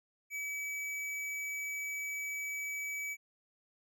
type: tone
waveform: square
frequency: 2287 Hz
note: D7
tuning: 47 cents flat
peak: -37 dBFS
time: 0.3-3.17 s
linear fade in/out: 50 ms
effects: none